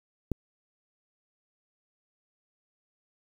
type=click; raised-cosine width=3 ms; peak=-15 dBFS; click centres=0.317 s; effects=8-bit